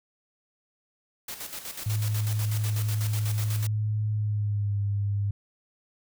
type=noise with tremolo; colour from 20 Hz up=white; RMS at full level=-36 dBFS; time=1.28-3.67 s; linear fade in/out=5 ms; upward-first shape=square; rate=8.1 Hz; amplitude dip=60%
type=tone with pitch glide; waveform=sine; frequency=106.7 to 101.12 Hz; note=G#2 to G#2; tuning=+47 to -46 cents; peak=-24 dBFS; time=1.86-5.31 s; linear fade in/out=5 ms; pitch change=-93 cents; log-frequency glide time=4.11-4.78 s
effects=none